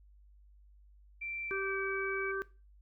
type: tone with pitch glide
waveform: sine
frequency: 2349 to 2287 Hz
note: D7 to D7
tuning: 0 to -47 cents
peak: -38 dBFS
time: 1.21-2.32 s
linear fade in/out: 10 ms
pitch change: -47 cents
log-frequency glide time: 1.43-1.77 s
type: harmonic tone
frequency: 389.1 Hz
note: G4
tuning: 13 cents flat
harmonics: 1 / 3 / 4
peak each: -36 / -42 / -38 dBFS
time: 1.51-2.42 s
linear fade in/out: 0 ms
effects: noise-tail reverb RT60 0.3 s tail -18 dB re dry + added 50 Hz sine -57 dBFS peak until 2.81 s